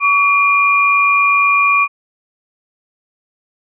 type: tone pair together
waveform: sine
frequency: 1135.6 / 2408 Hz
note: C#6 / D7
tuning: +41 / +43 cents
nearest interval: octave + minor second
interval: 1302 cents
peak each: -12 dBFS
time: 0-1.88 s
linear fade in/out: 50 ms
effects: none